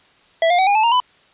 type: tone with pitch steps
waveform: square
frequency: 659.3 / 706.6 / 757.3 / 811.7 / 870 / 932.4 / 999.3 Hz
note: E5 / F5 / F#5 / G#5 / A5 / A#5 / B5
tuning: 0 / +20 / +40 / -40 / -20 / 0 / +20 cents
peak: -13 dBFS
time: 0.42-1.001 s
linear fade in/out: 2 ms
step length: 83 ms
effects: white hiss -53 dBFS RMS until 1.33 s + resampled to 8000 Hz